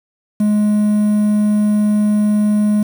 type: tone with quantisation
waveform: triangle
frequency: 209.8 Hz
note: G#3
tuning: 18 cents sharp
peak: -9 dBFS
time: 0.4-2.83 s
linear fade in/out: 5 ms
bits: 6
effects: none